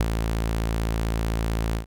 sawtooth tone with ADSR envelope, 55.7 Hz, A1, 22 cents sharp, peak -14 dBFS, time 0-1.86 s, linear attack 7 ms, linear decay 31 ms, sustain -5 dB, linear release 110 ms, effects none

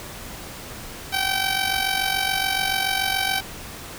10% pulse tone with amplitude modulation, 771 Hz, G5, 29 cents flat, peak -10 dBFS, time 1.12-3.41 s, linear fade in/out 20 ms, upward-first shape sine, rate 47 Hz, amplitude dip 65%, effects pink hiss -37 dBFS RMS until 3.98 s

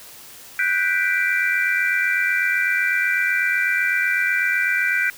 sine chord, G major seventh, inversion third, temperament equal, 1480 / 1568 / 1975.5 / 2349 Hz, F#6 / G6 / B6 / D7, 0 / 0 / 0 / 0 cents, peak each -23 dBFS, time 0.59-5.1 s, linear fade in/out 2 ms, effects white hiss -42 dBFS RMS until 5.17 s

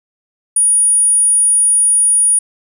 sine tone, 9600 Hz, D9, 37 cents sharp, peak -8 dBFS, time 0.56-2.39 s, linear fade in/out 5 ms, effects none

